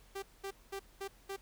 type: tone bursts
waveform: sawtooth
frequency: 392 Hz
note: G4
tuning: in tune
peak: -35 dBFS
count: 5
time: 0.15-1.365 s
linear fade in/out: 10 ms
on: 75 ms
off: 210 ms
effects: added 43 Hz sine -62 dBFS peak until 1.41 s + pink hiss -64 dBFS RMS until 1.41 s